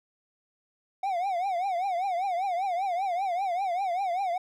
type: tone with vibrato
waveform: triangle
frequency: 740 Hz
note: F#5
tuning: in tune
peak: -24 dBFS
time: 1.03-4.38 s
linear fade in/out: 5 ms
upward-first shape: triangle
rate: 5.1 Hz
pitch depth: 170 cents each way
effects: none